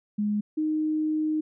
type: tone pair in turn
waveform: sine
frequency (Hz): 208.5 / 309.5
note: G#3 / D#4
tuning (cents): +7 / -9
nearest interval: perfect fifth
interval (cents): 684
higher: second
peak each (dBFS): -23 / -23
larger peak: neither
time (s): 0.18-0.41 / 0.57-1.41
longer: second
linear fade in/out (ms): 10
effects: none